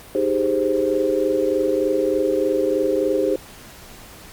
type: chord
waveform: sine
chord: Ab major seventh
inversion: second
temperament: equal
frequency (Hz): 311.1 / 392 / 415.3 / 523.3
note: Eb4 / G4 / Ab4 / C5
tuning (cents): 0 / 0 / 0 / 0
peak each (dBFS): -24 / -22 / -24 / -21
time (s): 0.15-3.36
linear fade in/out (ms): 2
effects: pink hiss -42 dBFS RMS until 4.32 s + Opus 48 kbps